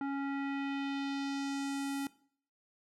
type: tone with low-pass filter sweep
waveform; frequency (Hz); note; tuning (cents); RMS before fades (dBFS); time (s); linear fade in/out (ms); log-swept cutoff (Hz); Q
square; 277.2; C#4; 0; -36; 0.01-2.07; 2; 1300 to 12000; 1.5
effects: noise-tail reverb RT60 0.5 s tail -18 dB re dry